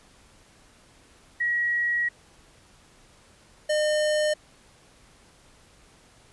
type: tone pair in turn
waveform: sine / square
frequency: 1910 / 607.2 Hz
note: A#6 / D#5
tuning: +42 / -42 cents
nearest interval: octave + minor sixth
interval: 1984 cents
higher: first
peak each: -22 dBFS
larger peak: neither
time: 1.4-2.09 / 3.69-4.34 s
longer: first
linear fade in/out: 10 ms
effects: pink hiss -56 dBFS RMS until 6.32 s + resampled to 24000 Hz